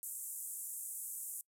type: band-pass noise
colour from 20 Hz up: pink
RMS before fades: -44 dBFS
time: 0.03-1.41 s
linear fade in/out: 0 ms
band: 7700 to 14000 Hz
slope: 48 dB/octave
effects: noise-tail reverb RT60 0.1 s tail -24 dB re dry